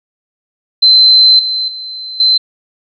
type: tone with level steps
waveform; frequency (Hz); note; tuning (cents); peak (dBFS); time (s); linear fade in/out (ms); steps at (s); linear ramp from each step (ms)
sine; 4077; C8; -46; -3 / -13 / -22 / -6; 0.82-2.38; 10; 1.39 / 1.68 / 2.2; 2
effects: none